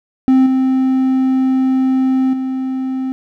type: tone with level steps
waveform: triangle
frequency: 261.6 Hz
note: C4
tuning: in tune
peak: -5 / -9 / -15 dBFS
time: 0.28-3.12 s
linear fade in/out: 0 ms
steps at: 0.46 / 2.33 s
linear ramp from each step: 5 ms
effects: none